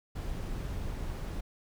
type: noise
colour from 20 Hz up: brown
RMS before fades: -36 dBFS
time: 0.15-1.41 s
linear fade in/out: 10 ms
effects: none